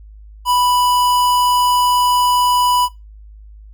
square tone, 987.8 Hz, B5, in tune, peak -13 dBFS, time 0.45-2.89 s, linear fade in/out 50 ms, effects noise-tail reverb RT60 0.2 s tail -18 dB re dry + added 52 Hz sine -36 dBFS peak until 3.73 s

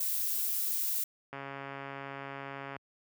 violet noise, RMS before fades -32 dBFS, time 0-1.04 s, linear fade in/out 5 ms
click train, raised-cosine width 0.5 ms, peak -26 dBFS, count 199, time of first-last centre 1.33-2.765 s, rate 138 Hz
effects high-pass 80 Hz 12 dB/octave

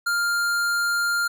sine tone with hard clipping, 1400 Hz, F6, 4 cents sharp, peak -22 dBFS, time 0.06-1.28 s, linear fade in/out 10 ms, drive 17 dB, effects none

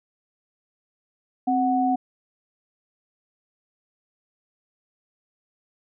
sine tone pair together, 261.6 / 739.9 Hz, C4 / F#5, 0 / 0 cents, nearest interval octave + tritone, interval 1800 cents, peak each -22 / -21 dBFS, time 1.47-1.96 s, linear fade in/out 10 ms, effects none

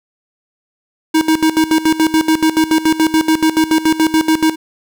square tone with tremolo, 317 Hz, D#4, 32 cents sharp, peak -9 dBFS, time 1.14-4.56 s, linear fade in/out 10 ms, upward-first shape square, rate 7 Hz, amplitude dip 80%, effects none

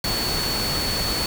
sine tone in noise, 4434 Hz, C#8, in tune, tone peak -25 dBFS, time 0.04-1.26 s, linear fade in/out 2 ms, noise pink, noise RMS -26 dBFS, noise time 0.04-1.26 s, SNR -2 dB, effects none

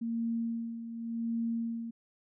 sine tone with tremolo, 230.4 Hz, A#3, 20 cents flat, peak -29 dBFS, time 0.01-1.91 s, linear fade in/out 10 ms, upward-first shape sine, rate 0.88 Hz, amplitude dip 65%, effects none

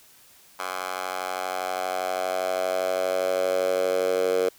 10% pulse tone with high-pass filter sweep, 92.5 Hz, F#2, in tune, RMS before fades -26 dBFS, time 0.59-4.49 s, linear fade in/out 5 ms, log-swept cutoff 930 to 470 Hz, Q 5.1, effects white hiss -54 dBFS RMS until 4.58 s

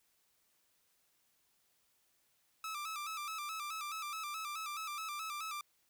sawtooth tone with vibrato, 1239 Hz, D#6, 8 cents flat, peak -36 dBFS, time 2.64-5.61 s, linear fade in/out 2 ms, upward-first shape square, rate 4.7 Hz, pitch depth 79 cents each way, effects white hiss -75 dBFS RMS until 5.89 s

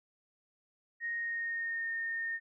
sine tone with pitch glide, 1864.7 to 1831.6 Hz, A#6 to A#6, 0 to -31 cents, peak -33 dBFS, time 1-2.4 s, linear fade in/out 50 ms, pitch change -31 cents, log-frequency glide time 1.17-1.89 s, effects none

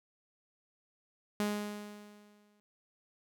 sawtooth tone with exponential decay, 207.7 Hz, G#3, in tune, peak -25 dBFS, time 1.4-2.6 s, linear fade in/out 0 ms, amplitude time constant 260 ms, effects none

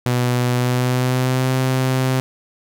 sawtooth tone with pitch glide, 123.47 to 129.98 Hz, B2 to C3, 0 to -11 cents, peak -12 dBFS, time 0.06-2.2 s, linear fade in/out 0 ms, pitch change +89 cents, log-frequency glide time 0.51-1.54 s, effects 9-bit

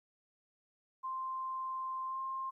sine tone with pitch glide, 1046.5 to 1059.3 Hz, C6 to C6, 0 to +21 cents, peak -36 dBFS, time 1.03-2.51 s, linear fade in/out 20 ms, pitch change +21 cents, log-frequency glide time 2.06-2.19 s, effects 13-bit

